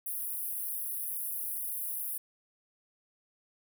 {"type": "high-pass noise", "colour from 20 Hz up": "pink", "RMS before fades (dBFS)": -36, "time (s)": [0.06, 2.18], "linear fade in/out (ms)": 5, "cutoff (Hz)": 10000, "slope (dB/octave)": 96, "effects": []}